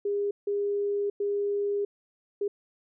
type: tone bursts at uneven times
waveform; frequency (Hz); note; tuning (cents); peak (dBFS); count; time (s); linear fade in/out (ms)
sine; 406.1; G#4; -39; -25; 4; 0.05-0.31 / 0.47-1.1 / 1.2-1.85 / 2.41-2.48; 5
effects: none